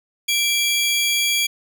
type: tone pair together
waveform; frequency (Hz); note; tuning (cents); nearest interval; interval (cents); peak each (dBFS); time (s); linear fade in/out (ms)
sawtooth; 2349 / 3318; D7 / G#7; 0 / -2; tritone; 598; -17; 0.28-1.47; 10
effects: none